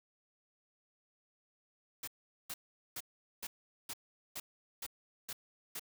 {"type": "noise bursts", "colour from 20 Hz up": "white", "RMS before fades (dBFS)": -42, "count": 9, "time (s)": [2.03, 5.795], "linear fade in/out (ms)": 5, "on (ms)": 45, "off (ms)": 420, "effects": []}